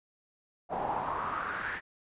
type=noise with band-pass filter sweep; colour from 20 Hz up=brown; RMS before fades=-34 dBFS; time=0.69-1.81 s; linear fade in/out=50 ms; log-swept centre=730 to 1800 Hz; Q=5.1; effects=resampled to 8000 Hz